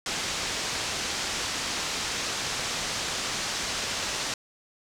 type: low-pass noise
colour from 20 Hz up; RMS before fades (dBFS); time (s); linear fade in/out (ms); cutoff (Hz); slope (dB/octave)
white; -31; 0.06-4.34; 2; 6800; 24
effects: none